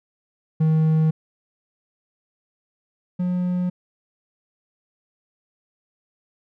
triangle tone pair in turn, 157.9 / 179.68 Hz, D#3 / F3, +26 / +50 cents, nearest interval major second, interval 224 cents, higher second, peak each -13 / -18 dBFS, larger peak first, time 0.6-1.11 / 3.19-3.7 s, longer neither, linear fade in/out 10 ms, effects none

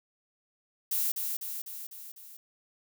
violet noise with echo, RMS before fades -29 dBFS, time 0.91-1.12 s, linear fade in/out 5 ms, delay 250 ms, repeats 5, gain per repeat -4 dB, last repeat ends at 2.37 s, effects none

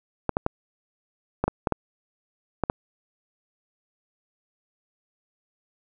clicks, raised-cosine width 1 ms, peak -8 dBFS, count 9, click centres 0.293 / 0.369 / 0.464 / 1.44 / 1.48 / 1.672 / 1.723 / 2.637 / 2.699 s, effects none

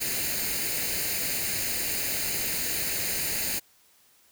white noise with comb filter, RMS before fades -29 dBFS, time 0-3.6 s, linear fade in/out 20 ms, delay 0.44 ms, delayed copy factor +0.65, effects white hiss -61 dBFS RMS until 4.31 s

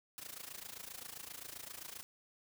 white noise with amplitude modulation, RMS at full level -45 dBFS, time 0.18-2.03 s, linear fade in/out 0 ms, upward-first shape sine, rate 27.6 Hz, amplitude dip 85%, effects none

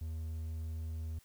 triangle tone, 80.1 Hz, E2, 49 cents flat, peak -35 dBFS, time 0.01-1.19 s, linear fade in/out 5 ms, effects white hiss -66 dBFS RMS until 1.24 s

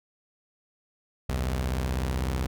sawtooth beating tone pair, 63.8 / 79.8 Hz, C2 / D#2, -43 / +44 cents, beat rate 16 Hz, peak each -23 / -29 dBFS, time 1.29-2.47 s, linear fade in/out 5 ms, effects none

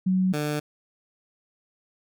sine / 15% pulse tone pair in turn, 186.4 / 149.2 Hz, F#3 / D3, +13 / +28 cents, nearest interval major third, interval 385 cents, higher first, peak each -19 dBFS, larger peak neither, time 0.06-0.33 / 0.33-0.6 s, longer neither, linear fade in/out 10 ms, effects none

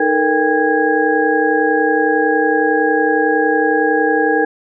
sine tone cluster, 310.5 / 443.4 / 474.3 / 796 / 1651 Hz, D#4 / A4 / A#4 / G5 / G#6, -3 / +13 / +30 / +26 / -11 cents, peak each -18 dBFS, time 0-4.45 s, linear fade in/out 5 ms, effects none

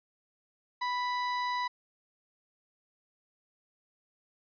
35% pulse tone, 987.8 Hz, B5, in tune, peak -28 dBFS, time 0.81-1.68 s, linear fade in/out 10 ms, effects resampled to 11025 Hz

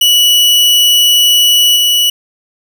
40% pulse tone with level steps, 2943 Hz, F#7, 10 cents flat, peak -5 / -7 dBFS, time 0.01-2.1 s, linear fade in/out 5 ms, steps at 1.76 s, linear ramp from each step 2 ms, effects none

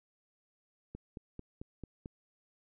click train, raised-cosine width 3 ms, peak -30 dBFS, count 6, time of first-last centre 0.95-2.059 s, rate 4.51 Hz, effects none

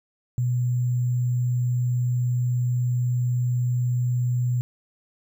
sine tone with sample-and-hold, 123.47 Hz, B2, in tune, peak -20 dBFS, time 0.38-4.61 s, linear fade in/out 0 ms, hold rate 7350 Hz, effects none

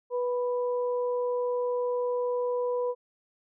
sine tone pair together, 491.2 / 987.5 Hz, B4 / B5, -9 / 0 cents, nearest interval octave, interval 1209 cents, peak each -26 / -36 dBFS, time 0.1-2.95 s, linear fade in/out 50 ms, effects none

